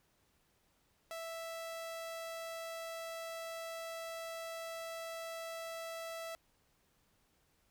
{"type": "tone", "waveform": "sawtooth", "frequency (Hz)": 659.3, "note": "E5", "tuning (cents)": 0, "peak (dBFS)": -38, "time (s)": [1.11, 6.35], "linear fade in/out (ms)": 0, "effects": ["pink hiss -74 dBFS RMS until 7.7 s"]}